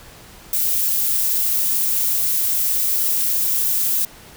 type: noise with high-pass filter sweep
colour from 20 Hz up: violet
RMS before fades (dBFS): -19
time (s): 0.53-4.05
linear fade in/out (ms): 2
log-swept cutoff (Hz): 1500 to 910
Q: 0.75
effects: pink hiss -43 dBFS RMS until 4.36 s